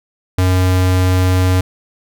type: tone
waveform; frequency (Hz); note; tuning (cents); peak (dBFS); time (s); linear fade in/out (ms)
square; 92.1; F#2; -7; -11; 0.38-1.61; 5
effects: none